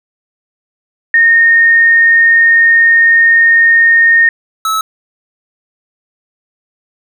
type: tone pair in turn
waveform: sine / square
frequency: 1841 / 1301.8 Hz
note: A#6 / E6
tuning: -22 / -22 cents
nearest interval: tritone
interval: 600 cents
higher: first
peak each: -4 / -12 dBFS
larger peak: first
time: 1.14-4.29 / 4.65-4.81 s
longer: first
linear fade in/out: 2 ms
effects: none